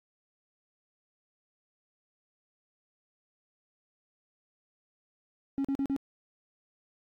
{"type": "tone bursts", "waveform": "triangle", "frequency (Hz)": 274.6, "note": "C#4", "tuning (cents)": -16, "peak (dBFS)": -24, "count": 4, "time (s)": [5.58, 5.963], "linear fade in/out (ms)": 0, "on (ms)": 65, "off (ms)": 41, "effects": ["tanh soft clip ceiling -22 dBFS", "AAC 64 kbps"]}